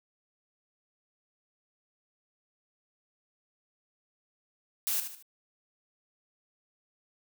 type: noise with echo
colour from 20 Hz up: blue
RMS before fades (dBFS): -30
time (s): 4.87-5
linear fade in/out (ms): 0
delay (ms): 75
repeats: 3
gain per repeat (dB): -8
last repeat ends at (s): 5.225
effects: none